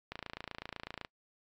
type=click train; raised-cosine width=0.3 ms; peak=-24 dBFS; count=27; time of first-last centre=0.12-1.049 s; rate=28 Hz; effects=noise-tail reverb RT60 0.1 s tail -26 dB re dry + AAC 64 kbps